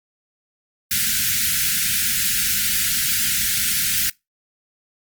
white band-stop noise, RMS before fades -20 dBFS, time 0.91-4.1 s, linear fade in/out 5 ms, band 240 to 1400 Hz, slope 96 dB/octave, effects noise-tail reverb RT60 0.2 s tail -25 dB re dry + Opus 24 kbps

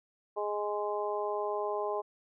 harmonic tone, 207.7 Hz, G#3, in tune, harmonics 2 / 3 / 4 / 5, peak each -34 / -36 / -37 / -38 dBFS, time 0.36-2.02 s, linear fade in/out 20 ms, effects none

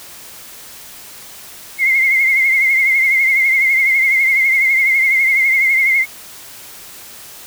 sine tone with vibrato, 2122 Hz, C7, 24 cents sharp, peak -10 dBFS, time 1.78-6.06 s, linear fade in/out 50 ms, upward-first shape triangle, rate 12 Hz, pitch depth 67 cents each way, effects white hiss -36 dBFS RMS until 7.46 s

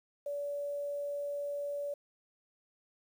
sine tone with quantisation, 574 Hz, D5, 40 cents flat, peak -34 dBFS, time 0.26-1.94 s, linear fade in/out 5 ms, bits 10, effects none

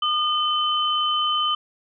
sine tone pair together, 1216 / 3054 Hz, D#6 / G7, -40 / -46 cents, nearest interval octave + major third, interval 1594 cents, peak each -22 dBFS, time 0.02-1.55 s, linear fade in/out 5 ms, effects none

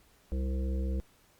harmonic tone, 65.41 Hz, C2, in tune, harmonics 1 / 3 / 5 / 7 / 8, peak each -29 / -39 / -43 / -46 / -47 dBFS, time 0.32-1 s, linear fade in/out 0 ms, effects pink hiss -64 dBFS RMS until 1.39 s + Opus 48 kbps

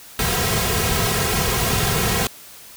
pink noise with comb filter, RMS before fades -20 dBFS, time 0.19-2.27 s, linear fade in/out 2 ms, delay 3.4 ms, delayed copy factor -0.9, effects white hiss -42 dBFS RMS until 2.76 s

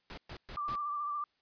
pink noise bursts, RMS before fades -45 dBFS, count 4, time 0.1-0.756 s, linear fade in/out 0 ms, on 74 ms, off 120 ms
sine tone with vibrato, 1174.7 Hz, D6, in tune, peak -33 dBFS, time 0.57-1.24 s, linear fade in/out 2 ms, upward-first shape sine, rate 14 Hz, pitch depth 33 cents each way
effects white hiss -75 dBFS RMS until 1.41 s + resampled to 11025 Hz

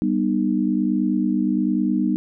sine chord, G augmented, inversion none, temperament just, 196 / 245 / 306.2 Hz, G3 / B3 / D#4, 0 / -14 / -28 cents, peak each -22 dBFS, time 0.02-2.16 s, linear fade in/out 0 ms, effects none

